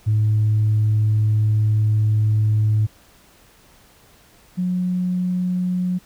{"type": "tone pair in turn", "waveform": "sine", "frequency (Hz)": [107.4, 181.15], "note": ["A2", "F#3"], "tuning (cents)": [-41, -36], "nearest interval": "major sixth", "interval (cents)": 905, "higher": "second", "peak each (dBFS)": [-13, -18], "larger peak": "first", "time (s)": [[0.06, 2.87], [4.57, 5.99]], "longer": "first", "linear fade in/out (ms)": 20, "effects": ["tanh soft clip ceiling -11 dBFS", "pink hiss -52 dBFS RMS until 6.05 s"]}